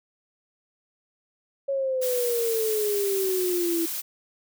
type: exponential sweep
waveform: sine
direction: down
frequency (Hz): 554.4 to 329.6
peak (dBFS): -23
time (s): 1.68-3.86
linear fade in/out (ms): 10
type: noise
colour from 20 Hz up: blue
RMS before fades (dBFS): -31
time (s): 2.01-4.02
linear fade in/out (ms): 20
effects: none